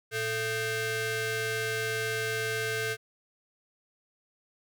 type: ring-modulated tone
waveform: sawtooth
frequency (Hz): 558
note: C#5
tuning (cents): +11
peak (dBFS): -22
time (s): 0.11-2.97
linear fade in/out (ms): 50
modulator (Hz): 1000
effects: none